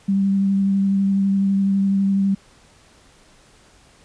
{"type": "tone with vibrato", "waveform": "sine", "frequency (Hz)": 196, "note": "G3", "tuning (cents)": 0, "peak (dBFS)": -15, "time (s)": [0.08, 2.35], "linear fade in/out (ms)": 10, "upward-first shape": "triangle", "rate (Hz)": 12, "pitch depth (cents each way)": 16, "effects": ["pink hiss -52 dBFS RMS until 4.04 s", "resampled to 22050 Hz"]}